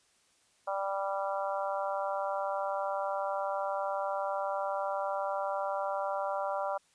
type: harmonic tone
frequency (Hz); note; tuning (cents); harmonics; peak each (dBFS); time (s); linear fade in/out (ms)
196; G3; 0; 3 / 4 / 5 / 6 / 7; -34 / -36 / -38 / -40 / -41; 0.67-6.78; 10
effects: white hiss -68 dBFS RMS until 6.94 s + resampled to 22050 Hz